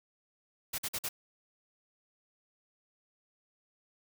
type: noise bursts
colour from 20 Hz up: white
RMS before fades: -35 dBFS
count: 4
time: 0.73-1.09 s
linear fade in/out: 10 ms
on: 54 ms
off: 48 ms
effects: none